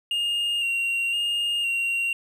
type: tone with vibrato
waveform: triangle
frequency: 2794 Hz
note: F7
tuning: in tune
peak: -21 dBFS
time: 0.11-2.13 s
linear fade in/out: 2 ms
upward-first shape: square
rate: 0.98 Hz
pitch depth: 24 cents each way
effects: none